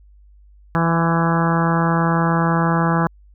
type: harmonic tone with a mistuned harmonic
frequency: 166.3 Hz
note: E3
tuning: 16 cents sharp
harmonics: 1 / 2 / 3 / 4 / 5 / 6 / 7 / 8 / 9 / 10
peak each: -17 / -25 / -27 / -28 / -25 / -25 / -26 / -27 / -30 / -30 dBFS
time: 0.75-3.07 s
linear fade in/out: 0 ms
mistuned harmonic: 6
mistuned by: +21 cents
effects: added 50 Hz sine -45 dBFS peak until 3.34 s